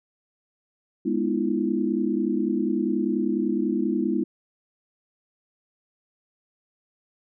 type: chord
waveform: sine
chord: F half-diminished seventh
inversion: first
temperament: equal with one note detuned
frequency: 207.7 / 246.9 / 311.1 / 341.3 Hz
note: Ab3 / Cb4 / Eb4 / F4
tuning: 0 / 0 / 0 / -40 cents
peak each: -27 dBFS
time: 1.05-4.24 s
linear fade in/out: 10 ms
effects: none